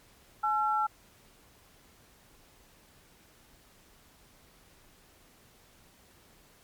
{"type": "tone pair together", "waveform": "sine", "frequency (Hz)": [851, 1350.9], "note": ["G#5", "E6"], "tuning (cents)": [42, 42], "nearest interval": "minor sixth", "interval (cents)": 800, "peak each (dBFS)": -28, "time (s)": [0.43, 0.87], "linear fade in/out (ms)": 10, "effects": ["pink hiss -60 dBFS RMS until 6.63 s", "MP3 96 kbps"]}